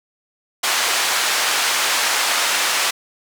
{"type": "band-pass noise", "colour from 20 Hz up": "pink", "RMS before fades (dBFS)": -19, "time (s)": [0.63, 2.91], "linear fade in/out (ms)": 10, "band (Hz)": [1000, 9200], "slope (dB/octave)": 12, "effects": []}